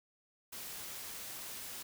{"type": "noise", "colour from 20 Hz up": "white", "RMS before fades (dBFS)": -45, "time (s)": [0.52, 1.83], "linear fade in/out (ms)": 10, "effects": []}